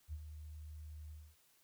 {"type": "tone with ADSR envelope", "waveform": "sine", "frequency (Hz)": 76.4, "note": "D#2", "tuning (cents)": -31, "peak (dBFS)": -39, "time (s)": [0.08, 1.36], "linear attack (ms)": 49, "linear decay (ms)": 51, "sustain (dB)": -8, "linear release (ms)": 250, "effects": ["white hiss -71 dBFS RMS until 1.63 s"]}